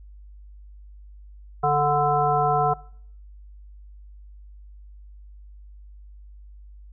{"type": "harmonic tone", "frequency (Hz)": 146.83, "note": "D3", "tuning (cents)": 0, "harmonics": [1, 3, 5, 7, 9], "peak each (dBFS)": [-27, -26, -20, -27, -26], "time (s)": [1.63, 2.74], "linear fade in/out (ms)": 10, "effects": ["noise-tail reverb RT60 0.6 s tail -22 dB re dry", "added 50 Hz sine -42 dBFS peak until 6.92 s"]}